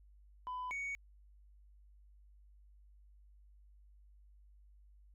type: tone pair in turn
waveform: sine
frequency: 1002 / 2234 Hz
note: B5 / C#7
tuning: +25 / +13 cents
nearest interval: octave + major second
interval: 1388 cents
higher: second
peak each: -37 / -35 dBFS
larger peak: second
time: 0.47-0.71 / 0.71-0.95 s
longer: neither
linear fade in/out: 0 ms
effects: tanh soft clip ceiling -37 dBFS + added 50 Hz sine -59 dBFS peak until 5.14 s